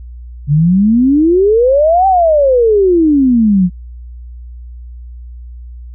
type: exponential two-way sweep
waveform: sine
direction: up then down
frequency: 138.59 to 784 to 172.6 Hz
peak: -6 dBFS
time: 0.47-3.7 s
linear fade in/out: 50 ms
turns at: 2.07 s
effects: added 60 Hz sine -27 dBFS peak until 5.94 s